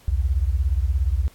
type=beating tone pair; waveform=sine; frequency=61.3 / 78.3 Hz; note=B1 / D#2; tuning=-12 / +11 cents; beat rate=17 Hz; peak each=-20 / -22 dBFS; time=0.08-1.28 s; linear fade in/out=0 ms; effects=pink hiss -53 dBFS RMS until 1.34 s + AAC 64 kbps